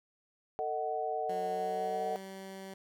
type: chord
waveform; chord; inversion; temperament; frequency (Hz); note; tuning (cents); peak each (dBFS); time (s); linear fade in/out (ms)
sine; D# diminished; second; just; 448 / 622.3 / 746.7; A4 / D#5 / F#5; +31 / 0 / +16; -37 / -38 / -34; 0.59-2.16; 0
type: tone with pitch glide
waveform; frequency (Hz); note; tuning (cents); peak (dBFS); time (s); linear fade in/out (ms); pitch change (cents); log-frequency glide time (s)
15% pulse; 183.2 to 192.31; F#3 to G3; -17 to -33; -37; 1.29-2.74; 5; +84; 1.5-2.12
effects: none